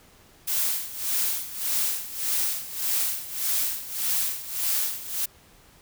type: noise with tremolo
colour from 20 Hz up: blue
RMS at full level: -24 dBFS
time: 0.47-5.26 s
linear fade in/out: 10 ms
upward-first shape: sine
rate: 1.7 Hz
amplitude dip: 80%
effects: pink hiss -55 dBFS RMS until 5.81 s